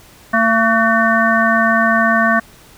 harmonic tone with a mistuned harmonic, 225.9 Hz, A3, 46 cents sharp, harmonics 1 / 3 / 5 / 7 / 8, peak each -17 / -17 / -17 / -17 / -17 dBFS, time 0.33-2.4 s, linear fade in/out 10 ms, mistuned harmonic 7, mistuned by -77 cents, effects pink hiss -44 dBFS RMS until 2.77 s

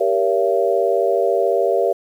sine chord, G diminished seventh, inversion none, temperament just, 392 / 470.4 / 564.5 / 677.4 Hz, G4 / Bb4 / Db5 / Fb5, 0 / +16 / +31 / +47 cents, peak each -20 dBFS, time 0-1.93 s, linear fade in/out 10 ms, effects 8-bit

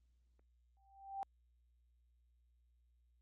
sine tone with exponential growth, 784 Hz, G5, in tune, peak -37 dBFS, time 0.77-1.23 s, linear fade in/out 0 ms, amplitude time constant 100 ms, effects added 60 Hz sine -70 dBFS peak until 3.21 s + Opus 24 kbps

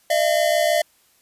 square tone pair together, 610 / 676.3 Hz, D#5 / E5, -34 / +44 cents, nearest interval major second, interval 178 cents, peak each -20 dBFS, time 0.1-0.82 s, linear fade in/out 5 ms, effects white hiss -59 dBFS RMS until 1.21 s + resampled to 32000 Hz

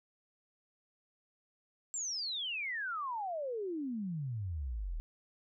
sine exponential sweep, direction down, 7620 to 37.06 Hz, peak -35 dBFS, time 1.94-5 s, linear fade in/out 0 ms, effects none

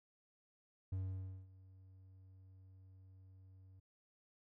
triangle tone with ADSR envelope, 94.3 Hz, F#2, 33 cents sharp, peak -35 dBFS, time 0.92-3.8 s, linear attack 6 ms, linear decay 540 ms, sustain -21 dB, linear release 8 ms, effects none

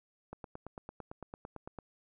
click train, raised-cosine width 1 ms, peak -29 dBFS, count 14, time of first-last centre 0.33-1.787 s, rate 8.92 Hz, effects none

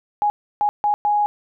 sine tone bursts at uneven times, 830.6 Hz, G#5, in tune, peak -15 dBFS, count 4, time 0.22-0.3 / 0.61-0.69 / 0.84-0.94 / 1.05-1.26 s, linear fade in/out 0 ms, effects none

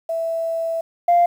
sine tone pair in turn, 659.3 / 695.7 Hz, E5 / F5, 0 / -7 cents, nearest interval minor second, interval 93 cents, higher second, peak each -20 / -10 dBFS, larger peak second, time 0.09-0.81 / 1.08-1.26 s, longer first, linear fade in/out 5 ms, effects tanh soft clip ceiling -8 dBFS + 8-bit

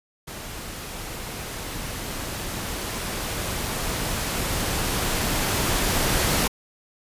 pink noise with level ramp, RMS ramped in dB -36 to -21 dBFS, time 0.27-6.48 s, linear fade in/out 10 ms, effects resampled to 32000 Hz

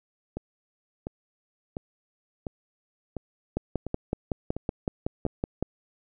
two click trains, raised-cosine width 2 ms, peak -19 / -13 dBFS, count 8 / 12, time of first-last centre 0.37-5.265 / 3.57-5.626 s, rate 1.43 / 5.35 Hz, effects none

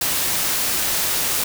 white noise, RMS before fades -21 dBFS, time 0.01-1.44 s, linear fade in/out 5 ms, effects none

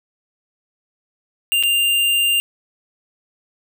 square tone with dropouts, 2794 Hz, F7, in tune, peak -15 dBFS, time 1.52-2.4 s, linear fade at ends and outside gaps 0 ms, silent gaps 1.627-1.635 s, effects none

